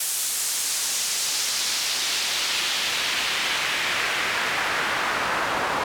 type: noise with band-pass filter sweep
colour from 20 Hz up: pink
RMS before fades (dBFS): -25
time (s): 0-5.84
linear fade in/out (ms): 5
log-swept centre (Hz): 9400 to 1100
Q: 1.1
effects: none